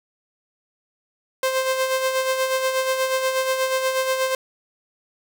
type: tone with tremolo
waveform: sawtooth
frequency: 523.3 Hz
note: C5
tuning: in tune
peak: -14 dBFS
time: 1.43-4.35 s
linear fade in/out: 2 ms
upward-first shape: sine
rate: 8.3 Hz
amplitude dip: 50%
effects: none